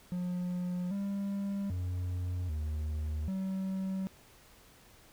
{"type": "tone with pitch steps", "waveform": "triangle", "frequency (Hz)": [178.9, 198.8, 89.9, 76.5, 190.5], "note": ["F3", "G3", "F#2", "D#2", "G3"], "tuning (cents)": [42, 25, -49, -29, -49], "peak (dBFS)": -30, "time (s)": [0.12, 4.07], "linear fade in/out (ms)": 0, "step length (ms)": 790, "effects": ["pink hiss -59 dBFS RMS until 5.12 s"]}